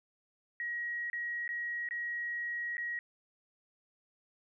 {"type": "tone with dropouts", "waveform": "sine", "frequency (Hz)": 1900, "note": "A#6", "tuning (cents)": 33, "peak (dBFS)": -34, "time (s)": [0.6, 2.99], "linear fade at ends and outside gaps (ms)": 1, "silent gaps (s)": [[1.1, 1.131], [1.478, 1.49], [1.888, 1.909], [2.769, 2.78]], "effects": []}